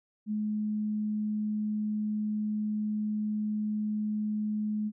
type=tone; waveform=sine; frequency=212.2 Hz; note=G#3; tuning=38 cents sharp; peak=-28 dBFS; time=0.26-4.92 s; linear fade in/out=50 ms; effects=none